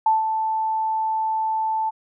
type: tone with ADSR envelope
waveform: sine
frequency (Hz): 880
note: A5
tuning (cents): 0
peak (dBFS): -13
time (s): 0.06-1.91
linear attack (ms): 4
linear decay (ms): 160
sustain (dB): -7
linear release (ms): 25
effects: none